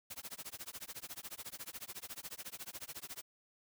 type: noise with tremolo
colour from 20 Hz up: white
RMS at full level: -44 dBFS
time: 0.1-3.22 s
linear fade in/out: 10 ms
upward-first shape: sine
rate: 14 Hz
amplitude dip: 100%
effects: none